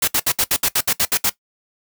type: noise bursts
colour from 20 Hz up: white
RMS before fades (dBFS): -17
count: 11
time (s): 0.02-1.296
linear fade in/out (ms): 5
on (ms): 56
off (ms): 66
effects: noise-tail reverb RT60 0.1 s tail -17 dB re dry